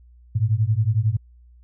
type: beating tone pair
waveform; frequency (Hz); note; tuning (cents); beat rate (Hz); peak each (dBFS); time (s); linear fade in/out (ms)
sine; 103.83 / 114.83; G#2 / A#2; 0 / -26; 11; -20; 0.35-1.17; 10
effects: added 60 Hz sine -47 dBFS peak until 1.63 s